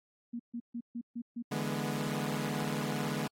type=tone bursts; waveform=sine; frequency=236.6 Hz; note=A#3; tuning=26 cents sharp; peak=-35 dBFS; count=6; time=0.33-1.426 s; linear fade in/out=10 ms; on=66 ms; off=140 ms
type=chord; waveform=sawtooth; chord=E dominant seventh; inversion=third; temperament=equal with one note detuned; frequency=146.83 / 164.81 / 207.7 / 243.8 Hz; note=D3 / E3 / G#3 / B3; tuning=0 / 0 / 0 / -22 cents; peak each=-33 / -37 / -33 / -34 dBFS; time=1.51-3.28 s; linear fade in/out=10 ms
effects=AAC 48 kbps